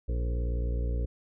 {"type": "harmonic tone with a mistuned harmonic", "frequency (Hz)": 59, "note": "A#1", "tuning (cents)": 22, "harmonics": [1, 2, 3, 4, 5, 6, 7, 8, 9], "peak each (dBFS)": [-27, -38, -45, -49, -45, -53, -45, -46, -47], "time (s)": [0.08, 1.06], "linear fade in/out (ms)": 10, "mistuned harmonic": 7, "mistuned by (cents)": 46, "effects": []}